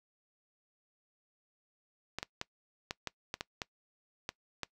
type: clicks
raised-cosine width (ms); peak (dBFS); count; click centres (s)
0.2; -18; 10; 2.186 / 2.229 / 2.414 / 2.909 / 3.073 / 3.341 / 3.409 / 3.618 / 4.291 / 4.633
effects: noise-tail reverb RT60 0.1 s tail -22 dB re dry